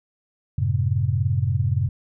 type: chord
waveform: sine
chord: F# diminished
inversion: none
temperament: equal with one note detuned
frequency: 92.5 / 110 / 133.48 Hz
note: F#2 / A2 / C3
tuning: 0 / 0 / +35 cents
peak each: -23 dBFS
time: 0.58-1.89 s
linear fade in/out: 5 ms
effects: none